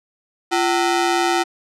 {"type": "ring-modulated tone", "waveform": "sawtooth", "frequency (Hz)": 554.4, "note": "C#5", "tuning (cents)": 0, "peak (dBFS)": -9, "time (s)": [0.51, 1.44], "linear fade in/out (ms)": 20, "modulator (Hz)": 209, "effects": ["low-pass 8000 Hz 12 dB/octave"]}